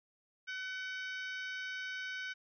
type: harmonic tone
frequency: 755 Hz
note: F#5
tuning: 35 cents sharp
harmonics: 2 / 3 / 4 / 5 / 6 / 7 / 8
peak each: -40 / -46 / -49 / -53 / -58 / -57 / -60 dBFS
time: 0.47-2.34 s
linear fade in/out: 20 ms
effects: none